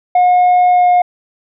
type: tone with pitch glide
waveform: sine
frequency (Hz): 721 to 716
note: F#5 to F5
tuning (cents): -45 to +43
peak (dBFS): -4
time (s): 0.15-1.02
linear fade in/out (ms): 5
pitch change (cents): -12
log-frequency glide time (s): 0.71-0.88
effects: tanh soft clip ceiling -6 dBFS

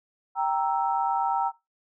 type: chord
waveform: sine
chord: E diminished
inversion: first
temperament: equal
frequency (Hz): 784 / 932.3 / 1318.5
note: G5 / Bb5 / E6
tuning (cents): 0 / 0 / 0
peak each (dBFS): -26 / -26 / -31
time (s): 0.35-1.52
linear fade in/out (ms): 50
effects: noise-tail reverb RT60 0.2 s tail -17 dB re dry

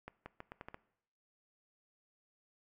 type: accelerating click train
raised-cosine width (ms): 0.5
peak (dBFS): -30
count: 7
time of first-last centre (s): 0.08-0.744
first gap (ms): 180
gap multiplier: 0.8
effects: noise-tail reverb RT60 0.7 s tail -19 dB re dry

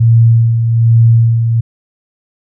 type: tone with tremolo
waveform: sine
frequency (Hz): 115.2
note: A#2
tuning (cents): -20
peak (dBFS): -3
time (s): 0-1.61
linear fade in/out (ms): 10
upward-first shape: sine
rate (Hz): 1.2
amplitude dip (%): 50
effects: none

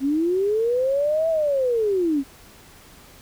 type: linear two-way sweep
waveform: sine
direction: up then down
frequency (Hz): 261.6 to 660 to 261.6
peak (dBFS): -18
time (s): 0-2.24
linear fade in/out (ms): 50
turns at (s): 1.29
effects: pink hiss -48 dBFS RMS until 3.21 s

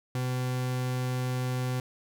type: tone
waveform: 40% pulse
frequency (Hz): 126.8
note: B2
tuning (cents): +46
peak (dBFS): -27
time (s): 0.15-1.8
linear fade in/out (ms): 2
effects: none

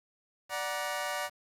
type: chord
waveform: 20% pulse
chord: D augmented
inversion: none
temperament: equal with one note detuned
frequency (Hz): 587.3 / 740 / 948.1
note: D5 / F#5 / A#5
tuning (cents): 0 / 0 / +29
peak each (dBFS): -31 / -32 / -33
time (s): 0.49-1.3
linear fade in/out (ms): 50
effects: resampled to 32000 Hz + 9-bit

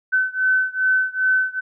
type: beating tone pair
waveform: sine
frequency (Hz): 1519 / 1521.5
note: F#6 / F#6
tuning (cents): +45 / +48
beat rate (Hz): 2.5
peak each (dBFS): -19 / -20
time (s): 0.12-1.61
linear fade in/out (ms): 20
effects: none

